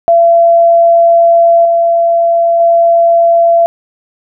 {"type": "tone with level steps", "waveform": "sine", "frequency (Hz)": 677, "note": "E5", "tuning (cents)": 46, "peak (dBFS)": [-3, -6, -4], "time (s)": [0.08, 3.66], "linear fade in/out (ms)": 0, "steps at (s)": [1.65, 2.6], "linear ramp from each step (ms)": 2, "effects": []}